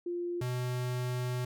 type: tone pair in turn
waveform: sine / square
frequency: 349.2 / 124.68 Hz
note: F4 / B2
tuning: 0 / +17 cents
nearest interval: octave + tritone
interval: 1783 cents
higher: first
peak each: -32 / -32 dBFS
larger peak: neither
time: 0.06-0.41 / 0.41-1.45 s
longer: second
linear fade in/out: 5 ms
effects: none